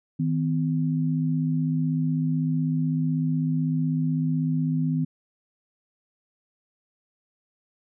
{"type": "tone pair together", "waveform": "sine", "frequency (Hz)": [158.4, 254.4], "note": ["D#3", "C4"], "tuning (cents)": [31, -48], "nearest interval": "minor sixth", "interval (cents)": 821, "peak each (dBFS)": [-23, -26], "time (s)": [0.19, 5.05], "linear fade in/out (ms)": 10, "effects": []}